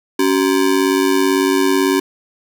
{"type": "ring-modulated tone", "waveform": "square", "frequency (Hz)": 329.6, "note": "E4", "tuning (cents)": 0, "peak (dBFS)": -10, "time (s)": [0.19, 2], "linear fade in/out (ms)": 5, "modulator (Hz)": 49, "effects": ["7-bit"]}